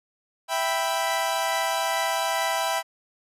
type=chord; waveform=sawtooth; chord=E minor; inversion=none; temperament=equal; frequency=659.3 / 784 / 987.8 Hz; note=E5 / G5 / B5; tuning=0 / 0 / 0 cents; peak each=-24 dBFS; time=0.48-2.83 s; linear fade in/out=50 ms; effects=resampled to 32000 Hz